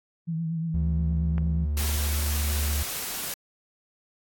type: tone with vibrato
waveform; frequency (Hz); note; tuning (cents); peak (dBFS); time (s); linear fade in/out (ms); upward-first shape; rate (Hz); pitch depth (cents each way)
sine; 163.6; E3; -13; -26; 0.27-1.66; 20; triangle; 8.5; 53
type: tone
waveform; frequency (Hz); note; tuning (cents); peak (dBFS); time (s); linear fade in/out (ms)
triangle; 73.7; D2; +7; -22; 0.74-2.83; 5
type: click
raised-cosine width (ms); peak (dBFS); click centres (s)
0.5; -23; 1.381
type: noise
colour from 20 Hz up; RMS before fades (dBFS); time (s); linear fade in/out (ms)
white; -32; 1.77-3.34; 2
effects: AAC 64 kbps